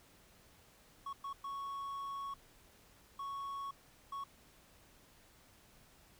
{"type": "tone bursts at uneven times", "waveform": "triangle", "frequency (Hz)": 1108.7, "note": "C#6", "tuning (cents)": 0, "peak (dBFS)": -38, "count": 5, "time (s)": [[1.06, 1.13], [1.24, 1.33], [1.44, 2.34], [3.19, 3.71], [4.12, 4.24]], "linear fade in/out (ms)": 5, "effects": ["pink hiss -64 dBFS RMS until 6.19 s"]}